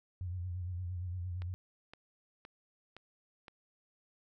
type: tone with vibrato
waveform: sine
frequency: 89.6 Hz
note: F2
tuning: 45 cents sharp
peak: -36 dBFS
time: 0.21-1.54 s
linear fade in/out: 0 ms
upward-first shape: sine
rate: 8.7 Hz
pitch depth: 64 cents each way
type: click train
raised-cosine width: 0.3 ms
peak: -33 dBFS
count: 5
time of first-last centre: 1.42-3.482 s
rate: 1.94 Hz
effects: none